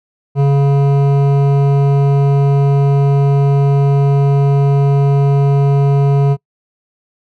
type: tone with hard clipping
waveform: sine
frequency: 140 Hz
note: C#3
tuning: 18 cents sharp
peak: -10 dBFS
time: 0.35-6.37 s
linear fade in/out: 50 ms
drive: 12 dB
effects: noise-tail reverb RT60 0.1 s tail -25 dB re dry